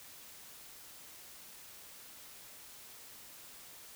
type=silence; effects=white hiss -53 dBFS RMS until 3.95 s